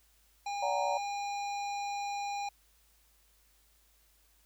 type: harmonic tone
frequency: 810 Hz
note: G#5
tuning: 43 cents flat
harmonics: 1 / 3 / 5 / 7 / 9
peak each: -34 / -44 / -48 / -51 / -53 dBFS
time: 0.46-2.49 s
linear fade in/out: 5 ms
type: chord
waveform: sine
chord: D augmented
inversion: none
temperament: equal with one note detuned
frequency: 576.9 / 740 / 932.3 Hz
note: D5 / F#5 / A#5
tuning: -31 / 0 / 0 cents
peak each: -34 dBFS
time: 0.62-0.98 s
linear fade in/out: 10 ms
effects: added 52 Hz sine -68 dBFS peak until 4.45 s + white hiss -68 dBFS RMS until 4.45 s